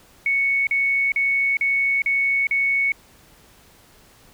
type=tone bursts; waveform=sine; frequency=2217 Hz; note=C#7; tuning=in tune; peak=-17 dBFS; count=6; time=0.26-2.92 s; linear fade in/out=2 ms; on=410 ms; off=40 ms; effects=pink hiss -52 dBFS RMS until 4.33 s